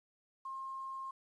sine tone with quantisation, 1067 Hz, C6, 34 cents sharp, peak -40 dBFS, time 0.45-1.11 s, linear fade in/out 5 ms, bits 11, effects resampled to 24000 Hz

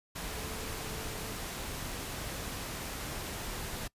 sine tone in noise, 440.1 Hz, A4, in tune, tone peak -47 dBFS, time 0.3-1.32 s, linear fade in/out 10 ms, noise pink, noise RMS -39 dBFS, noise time 0.15-3.88 s, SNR -11 dB, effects noise-tail reverb RT60 0.1 s tail -23 dB re dry + resampled to 32000 Hz

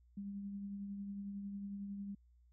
sine tone with tremolo, 200 Hz, G3, 35 cents sharp, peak -40 dBFS, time 0.17-2.15 s, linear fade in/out 5 ms, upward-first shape triangle, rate 11 Hz, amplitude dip 35%, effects added 60 Hz sine -64 dBFS peak until 2.52 s

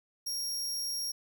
sawtooth tone, 5588 Hz, F8, in tune, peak -30 dBFS, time 0.26-1.12 s, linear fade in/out 10 ms, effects none

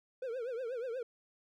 triangle tone with vibrato, 487.9 Hz, B4, 21 cents flat, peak -34 dBFS, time 0.22-1.03 s, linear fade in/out 5 ms, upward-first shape triangle, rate 8.3 Hz, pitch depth 180 cents each way, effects none

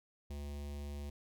square tone with notch filter, 72 Hz, D2, 34 cents flat, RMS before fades -43 dBFS, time 0.3-1.1 s, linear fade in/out 5 ms, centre 1400 Hz, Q 1.1, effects none

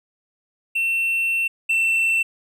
triangle tone pair in turn, 2700 / 2686 Hz, E7 / E7, +41 / +32 cents, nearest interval unison, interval 9 cents, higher first, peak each -17 / -15 dBFS, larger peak second, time 0.75-1.48 / 1.69-2.23 s, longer first, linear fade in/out 10 ms, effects none

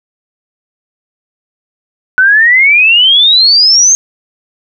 sine exponential sweep, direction up, 1480 to 6470 Hz, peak -3 dBFS, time 2.18-3.95 s, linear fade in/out 0 ms, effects none

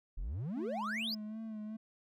triangle exponential sweep, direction up, 34.65 to 5274 Hz, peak -34 dBFS, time 0.17-1.15 s, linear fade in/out 10 ms
triangle tone with vibrato, 217.7 Hz, A3, 18 cents flat, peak -38 dBFS, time 0.56-1.77 s, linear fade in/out 10 ms, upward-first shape sine, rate 2.6 Hz, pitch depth 47 cents each way
effects none

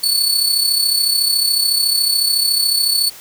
sawtooth tone with amplitude modulation, 4450 Hz, C#8, 6 cents sharp, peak -8 dBFS, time 0.03-3.1 s, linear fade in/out 10 ms, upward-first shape sine, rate 33.9 Hz, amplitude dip 55%, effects white hiss -38 dBFS RMS until 3.2 s

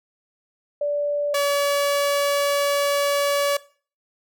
sine / sawtooth tone pair in turn, 582 / 569.7 Hz, D5 / C#5, -16 / +47 cents, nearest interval unison, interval 37 cents, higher first, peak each -20 / -15 dBFS, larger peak second, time 0.81-1.34 / 1.34-3.57 s, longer second, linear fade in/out 5 ms, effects noise-tail reverb RT60 0.4 s tail -19 dB re dry

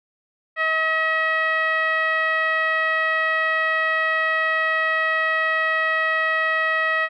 10% pulse tone with low-pass filter, 639 Hz, D#5, 46 cents sharp, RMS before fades -21 dBFS, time 0.56-7.09 s, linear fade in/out 50 ms, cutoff 1900 Hz, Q 2.9, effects none

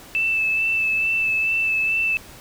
sine tone with vibrato, 2638 Hz, E7, 1 cent sharp, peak -18 dBFS, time 0.15-2.17 s, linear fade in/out 0 ms, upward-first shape sine, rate 2.3 Hz, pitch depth 18 cents each way, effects pink hiss -43 dBFS RMS until 2.4 s

